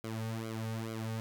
sawtooth tone with flanger, 112 Hz, A2, 31 cents sharp, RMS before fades -38 dBFS, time 0.04-1.2 s, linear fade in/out 0 ms, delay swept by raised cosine 1.1 to 3 ms, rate 2.3 Hz, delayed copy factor -0.95, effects none

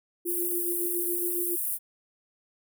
sine tone with tremolo, 349.2 Hz, F4, in tune, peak -29 dBFS, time 0.25-1.56 s, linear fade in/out 10 ms, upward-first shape sine, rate 7.2 Hz, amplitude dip 55%
pink high-pass noise, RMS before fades -30 dBFS, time 0.25-1.79 s, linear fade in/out 50 ms, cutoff 9700 Hz, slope 48 dB/octave
effects none

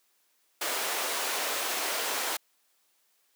pink high-pass noise, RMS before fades -31 dBFS, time 0.61-2.37 s, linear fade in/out 5 ms, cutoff 480 Hz, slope 12 dB/octave, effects white hiss -70 dBFS RMS until 3.35 s + high-pass 300 Hz 12 dB/octave

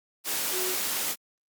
sine tone in noise, 369.1 Hz, F#4, 4 cents flat, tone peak -32 dBFS, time 0.51-0.76 s, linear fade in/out 50 ms, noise white, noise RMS -29 dBFS, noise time 0.24-1.16 s, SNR -6 dB, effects high-pass 200 Hz 12 dB/octave + Opus 48 kbps

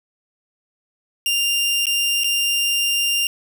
sawtooth tone with dropouts, 2794 Hz, F7, in tune, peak -14 dBFS, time 1.26-3.27 s, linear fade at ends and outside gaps 1 ms, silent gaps 1.856-1.868 / 2.236-2.243 s, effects none

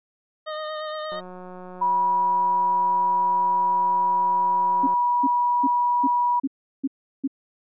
25% pulse tone with vibrato, 617 Hz, D#5, 15 cents flat, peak -25 dBFS, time 0.46-1.21 s, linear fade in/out 20 ms, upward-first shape sine, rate 8.6 Hz, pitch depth 18 cents each way
click train, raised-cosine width 1 ms, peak -27 dBFS, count 696, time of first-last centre 1.12-4.939 s, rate 182 Hz
sine tone, 970 Hz, B5, 31 cents flat, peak -18 dBFS, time 1.81-6.4 s, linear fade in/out 10 ms
sine tone bursts, 272.2 Hz, C#4, 31 cents flat, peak -20 dBFS, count 7, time 4.83-7.277 s, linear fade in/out 10 ms, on 41 ms, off 360 ms
effects resampled to 11025 Hz

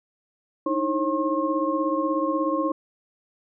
sine tone cluster, 304.6 / 321.1 / 540 / 1074 Hz, D#4 / E4 / C#5 / C6, -37 / -45 / -45 / +45 cents, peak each -27 dBFS, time 0.66-2.72 s, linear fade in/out 5 ms, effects none

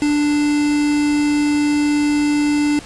triangle tone with quantisation, 294.4 Hz, D4, 4 cents sharp, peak -12 dBFS, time 0.02-2.79 s, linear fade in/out 0 ms, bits 4, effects pink hiss -37 dBFS RMS until 2.85 s + resampled to 22050 Hz

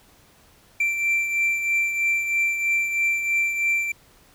triangle beating tone pair, 2349 / 2352.1 Hz, D7 / D7, 0 / +2 cents, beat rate 3.1 Hz, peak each -19 / -28 dBFS, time 0.8-3.92 s, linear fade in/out 5 ms, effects pink hiss -55 dBFS RMS until 4.34 s

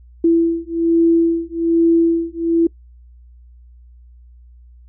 sine beating tone pair, 332.8 / 334 Hz, E4 / E4, +17 / +23 cents, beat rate 1.2 Hz, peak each -15 dBFS, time 0.24-2.67 s, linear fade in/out 5 ms, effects noise-tail reverb RT60 0.1 s tail -23 dB re dry + added 60 Hz sine -41 dBFS peak until 4.88 s

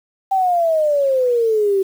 sine exponential sweep, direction down, 784 to 380 Hz, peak -13 dBFS, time 0.31-1.83 s, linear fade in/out 10 ms, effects 7-bit

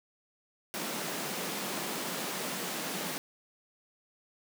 pink high-pass noise, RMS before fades -36 dBFS, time 0.74-3.18 s, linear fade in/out 0 ms, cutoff 160 Hz, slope 48 dB/octave, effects none

